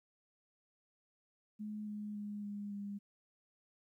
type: tone with pitch steps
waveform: sine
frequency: 211.6 / 209.2 / 206.8 / 204.4 / 202 Hz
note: G#3 / G#3 / G#3 / G#3 / G#3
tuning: +33 / +13 / -7 / -27 / -48 cents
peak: -40 dBFS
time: 1.59-2.99 s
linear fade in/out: 20 ms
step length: 280 ms
effects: 13-bit